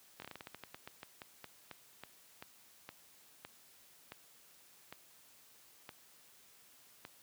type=slowing click train; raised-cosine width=0.3 ms; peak=-30 dBFS; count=24; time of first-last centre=0.2-7.051 s; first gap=21 ms; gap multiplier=1.2; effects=white hiss -63 dBFS RMS until 7.22 s + high-pass 80 Hz 12 dB/octave